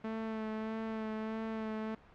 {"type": "tone with vibrato", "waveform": "sawtooth", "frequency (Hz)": 220, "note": "A3", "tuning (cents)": 0, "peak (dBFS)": -32, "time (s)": [0.04, 1.95], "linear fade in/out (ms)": 5, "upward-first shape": "sine", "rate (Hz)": 1.6, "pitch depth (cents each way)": 20, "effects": ["pink hiss -59 dBFS RMS until 2.14 s", "low-pass 2000 Hz 12 dB/octave"]}